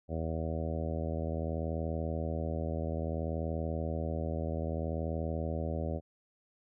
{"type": "harmonic tone", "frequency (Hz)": 80.6, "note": "E2", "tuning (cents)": -38, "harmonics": [1, 2, 3, 4, 5, 6, 7, 8, 9], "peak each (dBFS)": [-35, -39, -41, -44, -44, -44, -41, -45, -48], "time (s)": [0.08, 6.01], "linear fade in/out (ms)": 50, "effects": []}